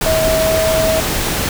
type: tone in noise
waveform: sine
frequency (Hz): 641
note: E5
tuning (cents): -49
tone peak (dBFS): -13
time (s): 0.06-1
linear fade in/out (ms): 2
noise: pink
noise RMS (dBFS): -18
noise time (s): 0.01-1.49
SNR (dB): +2
effects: none